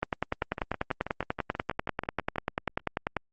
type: two click trains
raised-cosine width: 0.5 ms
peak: -18 / -12 dBFS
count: 13 / 33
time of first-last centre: 0.42-2.359 / 0.03-3.167 s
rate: 6.19 / 10.2 Hz
effects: Opus 24 kbps